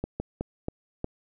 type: slowing click train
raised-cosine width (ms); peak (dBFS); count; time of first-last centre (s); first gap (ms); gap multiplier
2; -16; 5; 0.04-1.044; 160; 1.31
effects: none